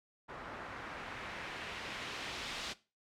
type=noise with low-pass filter sweep; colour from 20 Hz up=white; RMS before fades=-44 dBFS; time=0.28-2.74 s; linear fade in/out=20 ms; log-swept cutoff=1200 to 4100 Hz; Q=1.1; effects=noise-tail reverb RT60 0.3 s tail -18 dB re dry